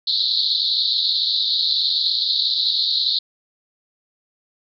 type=band-pass noise; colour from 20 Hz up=white; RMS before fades=-20 dBFS; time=0.07-3.19 s; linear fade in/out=5 ms; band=3700 to 4400 Hz; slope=96 dB/octave; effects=none